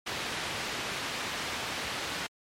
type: low-pass noise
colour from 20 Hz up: white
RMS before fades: -35 dBFS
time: 0.06-2.27 s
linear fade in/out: 10 ms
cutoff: 3400 Hz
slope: 12 dB/octave
effects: high-pass 60 Hz 12 dB/octave + MP3 64 kbps